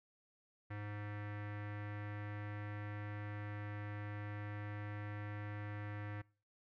square tone with low-pass filter, 103.83 Hz, G#2, in tune, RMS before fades -45 dBFS, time 0.7-6.22 s, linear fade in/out 10 ms, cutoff 1900 Hz, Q 3.2, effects noise-tail reverb RT60 0.4 s tail -24 dB re dry

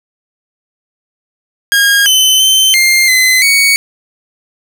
sawtooth tone with pitch steps, 1628 / 3047 / 3087 / 2110 / 2039 / 2235 Hz, G#6 / G7 / G7 / C7 / C7 / C#7, -35 / -50 / -27 / +14 / -45 / +14 cents, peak -3 dBFS, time 1.72-3.76 s, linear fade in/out 0 ms, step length 340 ms, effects none

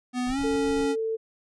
square tone with pitch glide, 248.9 to 277.8 Hz, B3 to C#4, +14 to +4 cents, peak -26 dBFS, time 0.13-0.96 s, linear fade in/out 50 ms, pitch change +190 cents, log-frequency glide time 0.28-0.38 s
brown noise with tremolo, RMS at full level -37 dBFS, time 0.26-0.88 s, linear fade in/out 10 ms, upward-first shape sine, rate 7.8 Hz, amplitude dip 70%
sine tone, 445.7 Hz, A4, 22 cents sharp, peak -25 dBFS, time 0.43-1.17 s, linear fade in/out 20 ms
effects resampled to 22050 Hz

